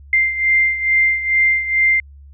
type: beating tone pair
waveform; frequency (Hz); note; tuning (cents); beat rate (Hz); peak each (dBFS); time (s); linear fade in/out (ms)
sine; 2093 / 2095.3; C7 / C7; 0 / +2; 2.3; -14 / -19; 0.13-2; 2
effects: added 70 Hz sine -38 dBFS peak until 2.33 s

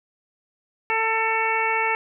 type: harmonic tone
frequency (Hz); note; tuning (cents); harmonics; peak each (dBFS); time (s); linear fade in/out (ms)
446.4; A4; +25; 1 / 2 / 3 / 4 / 5 / 6; -29 / -24 / -29 / -29 / -25 / -29; 0.9-1.95; 0
effects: none

